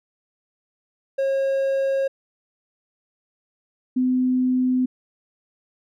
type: tone pair in turn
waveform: triangle / sine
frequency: 542 / 254.3 Hz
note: C#5 / C4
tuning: -39 / -49 cents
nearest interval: octave + minor second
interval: 1310 cents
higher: first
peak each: -17 dBFS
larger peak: neither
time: 1.18-2.08 / 3.96-4.86 s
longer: neither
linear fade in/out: 10 ms
effects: none